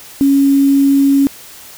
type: tone with quantisation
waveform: sine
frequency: 277 Hz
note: C#4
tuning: 1 cent flat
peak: -7 dBFS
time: 0.21-1.27 s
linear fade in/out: 0 ms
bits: 5
effects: white hiss -36 dBFS RMS until 1.77 s